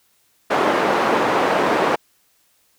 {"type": "band-pass noise", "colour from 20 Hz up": "white", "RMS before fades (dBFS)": -18, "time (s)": [0.5, 1.96], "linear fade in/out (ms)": 10, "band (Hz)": [290, 940], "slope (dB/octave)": 12, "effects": ["white hiss -61 dBFS RMS until 2.78 s"]}